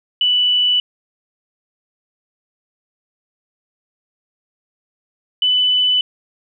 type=tone pair in turn; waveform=sine; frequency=2969 / 2995 Hz; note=F#7 / F#7; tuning=+5 / +20 cents; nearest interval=unison; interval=15 cents; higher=second; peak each=-12 dBFS; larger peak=neither; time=0.21-0.8 / 5.42-6.01 s; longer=neither; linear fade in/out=2 ms; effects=none